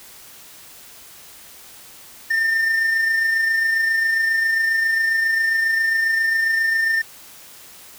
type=tone with amplitude modulation; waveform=triangle; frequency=1805 Hz; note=A6; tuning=44 cents sharp; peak=-13 dBFS; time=2.3-7.02 s; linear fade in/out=10 ms; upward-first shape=sine; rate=27.4 Hz; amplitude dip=35%; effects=white hiss -43 dBFS RMS until 7.98 s